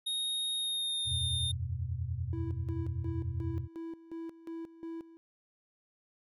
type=tone with pitch glide; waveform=square; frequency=3729 to 3640 Hz; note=A#7 to A#7; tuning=0 to -42 cents; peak=-32 dBFS; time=0.06-1.52 s; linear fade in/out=10 ms; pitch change=-42 cents; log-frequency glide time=0.56-1.17 s
type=chord; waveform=sine; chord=E suspended second; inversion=none; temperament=just; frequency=82.41 / 92.71 / 123.61 Hz; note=E2 / F#2 / B2; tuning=0 / +4 / +2 cents; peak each=-37 dBFS; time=1.05-3.68 s; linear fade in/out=50 ms
type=tone with tremolo; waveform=triangle; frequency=329.8 Hz; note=E4; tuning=1 cent sharp; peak=-36 dBFS; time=2.33-5.17 s; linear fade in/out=0 ms; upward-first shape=square; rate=2.8 Hz; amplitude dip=80%
effects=none